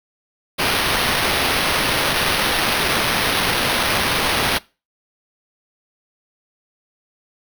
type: noise with sample-and-hold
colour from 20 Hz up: violet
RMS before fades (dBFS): -19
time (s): 0.58-4.59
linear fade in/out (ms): 20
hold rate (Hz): 7350
effects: noise-tail reverb RT60 0.3 s tail -23 dB re dry